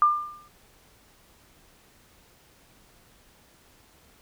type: tone with exponential decay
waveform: sine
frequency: 1197 Hz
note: D6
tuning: 33 cents sharp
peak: -13 dBFS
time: 0.02-0.48 s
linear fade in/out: 1 ms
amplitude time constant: 98 ms
effects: pink hiss -58 dBFS RMS until 4.21 s